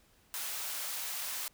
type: high-pass noise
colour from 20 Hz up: white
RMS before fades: -38 dBFS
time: 0.34-1.48 s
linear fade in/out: 0 ms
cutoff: 700 Hz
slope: 12 dB/octave
effects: pink hiss -66 dBFS RMS until 1.53 s